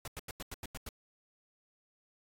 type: noise bursts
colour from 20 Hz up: pink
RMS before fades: -42 dBFS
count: 8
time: 0.05-0.89 s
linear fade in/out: 2 ms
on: 28 ms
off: 88 ms
effects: AAC 64 kbps